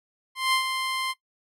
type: tone with ADSR envelope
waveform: 15% pulse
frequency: 1046.5 Hz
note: C6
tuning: in tune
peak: -13 dBFS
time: 0.35-1.14 s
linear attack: 180 ms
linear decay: 97 ms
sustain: -7 dB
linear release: 34 ms
effects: noise-tail reverb RT60 0.1 s tail -17 dB re dry + low-pass 11000 Hz 12 dB/octave